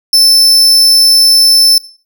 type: tone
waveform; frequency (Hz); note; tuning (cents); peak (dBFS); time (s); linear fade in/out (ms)
40% pulse; 5290; E8; +5; -3; 0.13-1.78; 2
effects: noise-tail reverb RT60 0.4 s tail -17 dB re dry